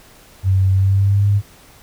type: tone with pitch glide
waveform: sine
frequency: 95.2 to 101.45 Hz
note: F#2 to G#2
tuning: +50 to -40 cents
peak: -11 dBFS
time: 0.43-1.42 s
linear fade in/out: 50 ms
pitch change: +110 cents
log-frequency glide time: 0.72-1.28 s
effects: pink hiss -46 dBFS RMS until 1.82 s